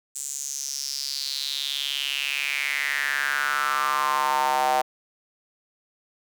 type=tone with high-pass filter sweep; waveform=square; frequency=69.8 Hz; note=C#2; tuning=13 cents sharp; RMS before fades=-26 dBFS; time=0.15-4.82 s; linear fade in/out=10 ms; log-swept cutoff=7700 to 730 Hz; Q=5.6; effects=none